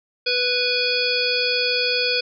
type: harmonic tone with a mistuned harmonic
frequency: 493.9 Hz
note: B4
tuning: in tune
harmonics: 1 / 3 / 5 / 7 / 9 / 10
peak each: -25 / -29 / -24 / -28 / -24 / -26 dBFS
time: 0.26-2.21 s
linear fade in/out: 10 ms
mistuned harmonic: 7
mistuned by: -43 cents
effects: none